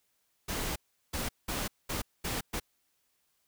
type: noise bursts at uneven times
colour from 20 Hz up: pink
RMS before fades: -34 dBFS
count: 6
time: 0.48-0.76 / 1.13-1.29 / 1.48-1.68 / 1.89-2.02 / 2.24-2.41 / 2.53-2.6 s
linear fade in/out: 10 ms
effects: white hiss -75 dBFS RMS until 3.47 s